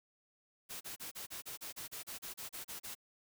white noise bursts, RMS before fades -45 dBFS, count 15, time 0.69-2.952 s, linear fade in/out 20 ms, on 120 ms, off 33 ms, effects none

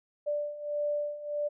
sine beating tone pair, 587.3 / 588.9 Hz, D5 / D5, 0 / +5 cents, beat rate 1.6 Hz, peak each -35 / -31 dBFS, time 0.26-1.49 s, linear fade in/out 20 ms, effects none

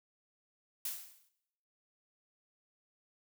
blue noise with exponential decay, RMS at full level -35 dBFS, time 0.85-1.29 s, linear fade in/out 5 ms, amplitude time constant 94 ms, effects noise-tail reverb RT60 0.8 s tail -17 dB re dry

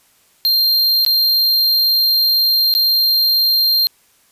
square tone with dropouts, 4186 Hz, C8, in tune, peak -12 dBFS, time 0.45-3.87 s, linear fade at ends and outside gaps 0 ms, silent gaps 1.049-1.063 / 2.74-2.75 s, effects white hiss -55 dBFS RMS until 4.31 s + resampled to 32000 Hz

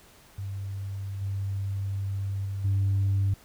sine tone with level steps, 98.2 Hz, G2, 4 cents sharp, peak -31 / -27 / -29 / -20 dBFS, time 0.38-3.34 s, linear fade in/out 5 ms, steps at 1.21 / 2.45 / 2.64 s, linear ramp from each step 10 ms, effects tanh soft clip ceiling -19 dBFS + pink hiss -55 dBFS RMS until 3.44 s

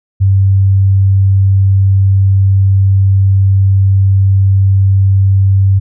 sine tone, 97.1 Hz, G2, 16 cents flat, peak -5 dBFS, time 0.2-5.8 s, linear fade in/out 20 ms, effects none

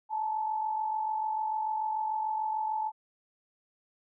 sine tone pair together, 866.2 / 913 Hz, A5 / A#5, -27 / -36 cents, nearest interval minor second, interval 91 cents, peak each -29 / -38 dBFS, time 0.09-2.92 s, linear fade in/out 50 ms, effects none

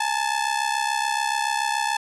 sawtooth ring-modulated tone, 870 Hz, A5, 20 cents flat, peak -15 dBFS, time 0-1.97 s, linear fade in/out 5 ms, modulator 33.5 Hz, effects resampled to 24000 Hz

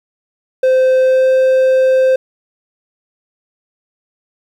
triangle tone with pitch glide, 518 to 521.3 Hz, C5 to C5, -17 to -6 cents, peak -6 dBFS, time 0.63-2.16 s, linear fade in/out 5 ms, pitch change +11 cents, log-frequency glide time 1-1.29 s, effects 8-bit

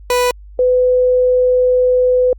30% pulse / sine tone pair in turn, 493.9 / 502.2 Hz, B4 / B4, 0 / +29 cents, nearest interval unison, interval 29 cents, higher second, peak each -9 dBFS, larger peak neither, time 0.1-0.31 / 0.59-2.33 s, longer second, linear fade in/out 2 ms, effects added 50 Hz sine -34 dBFS peak until 2.38 s + Opus 48 kbps

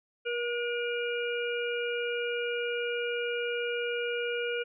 harmonic tone with a mistuned harmonic, 476.9 Hz, A#4, 39 cents sharp, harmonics 1 / 3 / 5 / 6, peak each -31 / -36 / -38 / -39 dBFS, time 0.25-4.64 s, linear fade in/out 20 ms, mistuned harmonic 3, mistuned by +15 cents, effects none

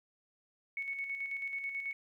sine tone with tremolo, 2214 Hz, C#7, 3 cents flat, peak -34 dBFS, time 0.77-1.93 s, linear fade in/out 2 ms, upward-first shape square, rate 9.2 Hz, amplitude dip 45%, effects 12-bit

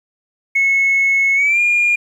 sine tone with pitch glide, 2191 to 2417 Hz, C#7 to D7, -21 to +49 cents, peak -10 dBFS, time 0.55-1.96 s, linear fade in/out 10 ms, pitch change +170 cents, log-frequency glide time 1.35-1.6 s, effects tanh soft clip ceiling -8 dBFS + 8-bit

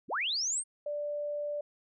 sine linear sweep, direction up, 100 to 8870 Hz, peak -29 dBFS, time 0.08-0.64 s, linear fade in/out 50 ms
sine tone, 587.3 Hz, D5, in tune, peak -32 dBFS, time 0.86-1.61 s, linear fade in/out 5 ms
effects none

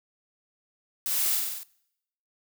blue noise with echo, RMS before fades -29 dBFS, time 1.06-1.35 s, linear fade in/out 0 ms, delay 47 ms, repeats 6, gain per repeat -2 dB, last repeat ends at 1.632 s, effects noise-tail reverb RT60 0.8 s tail -23 dB re dry

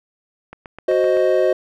click train, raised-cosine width 0.5 ms, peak -20 dBFS, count 6, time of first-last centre 0.53-1.17 s, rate 7.81 Hz
triangle chord, C diminished, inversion second, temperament equal, 370 / 523.3 / 622.3 Hz, Gb4 / C5 / Eb5, 0 / 0 / 0 cents, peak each -16 dBFS, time 0.88-1.53 s, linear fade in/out 5 ms
effects none

